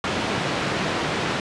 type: band-pass noise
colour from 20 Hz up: pink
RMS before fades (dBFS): -25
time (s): 0.04-1.4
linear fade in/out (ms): 2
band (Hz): 150 to 3600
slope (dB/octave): 12
effects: resampled to 22050 Hz